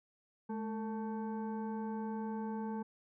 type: tone with frequency modulation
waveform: sine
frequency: 214.9 Hz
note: A3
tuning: 41 cents flat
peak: -36 dBFS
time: 0.49-2.83 s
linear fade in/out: 10 ms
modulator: 666 Hz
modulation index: 0.83
effects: none